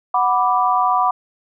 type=chord; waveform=sine; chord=B minor; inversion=second; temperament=equal; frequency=740 / 987.8 / 1174.7 Hz; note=F#5 / B5 / D6; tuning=0 / 0 / 0 cents; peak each=-18 dBFS; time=0.14-1.11 s; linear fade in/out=5 ms; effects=none